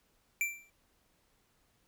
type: tone with exponential decay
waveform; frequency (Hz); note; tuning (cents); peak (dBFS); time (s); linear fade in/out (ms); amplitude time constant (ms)
square; 2349; D7; 0; -27; 0.41-0.7; 1; 62
effects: pink hiss -72 dBFS RMS until 1.87 s